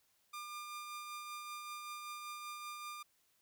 sawtooth tone with tremolo, 1200 Hz, D6, 37 cents sharp, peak -39 dBFS, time 0.33-3.03 s, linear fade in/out 10 ms, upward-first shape triangle, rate 5.2 Hz, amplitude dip 35%, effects white hiss -75 dBFS RMS until 3.41 s

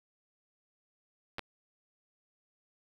clicks, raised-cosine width 0.3 ms, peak -21 dBFS, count 2, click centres 1.384 / 1.393 s, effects 8-bit

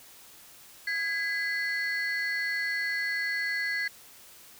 sine tone cluster, 1652 / 2011 / 4382 Hz, G#6 / B6 / C#8, -10 / +31 / -21 cents, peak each -30 / -29 / -37 dBFS, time 0.87-3.88 s, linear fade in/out 5 ms, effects tanh soft clip ceiling -22 dBFS + white hiss -52 dBFS RMS until 4.59 s

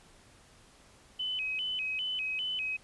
sine tone with vibrato, 2768 Hz, F7, 16 cents flat, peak -31 dBFS, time 1.19-2.77 s, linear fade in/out 10 ms, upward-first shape square, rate 2.5 Hz, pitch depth 150 cents each way, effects pink hiss -59 dBFS RMS until 2.83 s + resampled to 24000 Hz

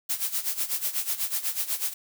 blue noise with tremolo, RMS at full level -26 dBFS, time 0.09-1.94 s, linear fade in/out 10 ms, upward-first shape sine, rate 8.1 Hz, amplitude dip 80%, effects none

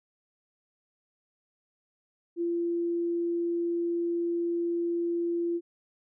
sine tone, 342 Hz, F4, 36 cents flat, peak -26 dBFS, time 2.36-5.61 s, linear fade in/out 50 ms, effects none

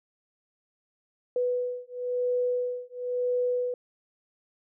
sine beating tone pair, 493.9 / 494.88 Hz, B4 / B4, 0 / +3 cents, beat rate 0.98 Hz, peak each -29 dBFS, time 1.36-3.74 s, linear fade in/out 2 ms, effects none

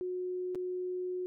sine tone with dropouts, 364.1 Hz, F#4, 28 cents flat, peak -33 dBFS, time 0.01-1.26 s, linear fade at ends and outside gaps 0 ms, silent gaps 0.548-0.555 s, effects none

